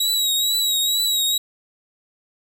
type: tone with vibrato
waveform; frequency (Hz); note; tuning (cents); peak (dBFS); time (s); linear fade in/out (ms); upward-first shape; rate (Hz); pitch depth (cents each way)
sawtooth; 3853; B7; -44; -15; 0-1.38; 5; triangle; 2.2; 55
effects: none